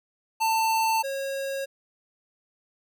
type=tone pair in turn; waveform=square; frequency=892 / 545.5 Hz; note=A5 / C#5; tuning=+23 / -28 cents; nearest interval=major sixth; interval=851 cents; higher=first; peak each=-22 / -29 dBFS; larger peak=first; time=0.4-1.03 / 1.03-1.66 s; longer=neither; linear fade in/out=20 ms; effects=none